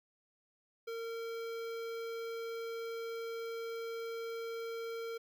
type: tone with notch filter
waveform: square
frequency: 458.3 Hz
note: A#4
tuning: 29 cents flat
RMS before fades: -41 dBFS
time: 0.87-5.18 s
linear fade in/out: 10 ms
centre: 8900 Hz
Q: 0.76
effects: none